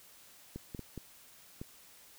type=clicks; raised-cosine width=3 ms; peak=-28 dBFS; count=5; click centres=0.56 / 0.748 / 0.793 / 0.977 / 1.615 s; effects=white hiss -58 dBFS RMS until 2.18 s